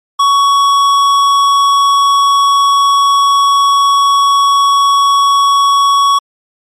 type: tone with tanh clipping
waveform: sine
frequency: 1119 Hz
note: C#6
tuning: 16 cents sharp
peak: -8 dBFS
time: 0.19-6.19 s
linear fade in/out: 10 ms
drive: 14 dB
effects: MP3 64 kbps